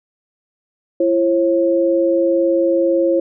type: tone pair together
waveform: sine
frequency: 338.1 / 540 Hz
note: E4 / C#5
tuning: +44 / -45 cents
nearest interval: minor sixth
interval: 811 cents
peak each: -15 dBFS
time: 1-3.2 s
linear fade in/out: 5 ms
effects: none